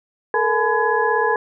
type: tone cluster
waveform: sine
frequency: 434.5 / 470.7 / 848 / 1008 / 1678 Hz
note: A4 / A#4 / G#5 / B5 / G#6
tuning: -22 / +17 / +36 / +35 / +17 cents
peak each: -22 dBFS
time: 0.34-1.36 s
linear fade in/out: 2 ms
effects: none